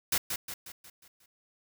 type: noise with echo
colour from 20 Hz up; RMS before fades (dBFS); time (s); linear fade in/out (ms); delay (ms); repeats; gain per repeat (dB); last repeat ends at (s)
white; -27; 0.12-0.18; 5; 180; 6; -6; 1.26
effects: none